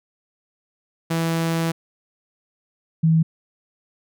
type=tone pair in turn; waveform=sawtooth / sine; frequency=164.81 / 161.6 Hz; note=E3 / E3; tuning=0 / -34 cents; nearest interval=unison; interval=34 cents; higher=first; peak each=-16 / -13 dBFS; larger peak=second; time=1.1-1.72 / 3.03-3.23 s; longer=first; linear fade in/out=10 ms; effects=none